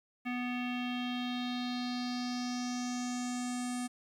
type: tone with low-pass filter sweep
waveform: square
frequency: 246.9 Hz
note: B3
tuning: in tune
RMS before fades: -36 dBFS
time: 0.25-3.88 s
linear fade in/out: 20 ms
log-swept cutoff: 2400 to 9000 Hz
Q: 4.2
effects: 11-bit